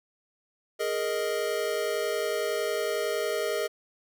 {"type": "chord", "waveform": "square", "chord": "Ab suspended second", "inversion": "none", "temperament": "equal", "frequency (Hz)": [415.3, 466.2, 622.3], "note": ["Ab4", "Bb4", "Eb5"], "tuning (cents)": [0, 0, 0], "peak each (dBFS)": -32, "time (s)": [0.79, 3.68], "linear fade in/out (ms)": 20, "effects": []}